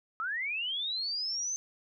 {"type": "linear sweep", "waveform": "sine", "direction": "up", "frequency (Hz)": [1260, 6272], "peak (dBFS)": -31, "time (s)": [0.2, 1.56], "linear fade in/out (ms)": 0, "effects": []}